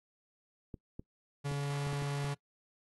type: clicks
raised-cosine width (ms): 3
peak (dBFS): -30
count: 7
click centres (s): 0.742 / 0.995 / 1.515 / 1.869 / 1.93 / 2.022 / 2.245
type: tone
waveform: 45% pulse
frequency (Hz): 142.2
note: C#3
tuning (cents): +45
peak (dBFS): -33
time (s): 1.44-2.35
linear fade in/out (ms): 20
effects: noise-tail reverb RT60 0.1 s tail -23 dB re dry + AAC 32 kbps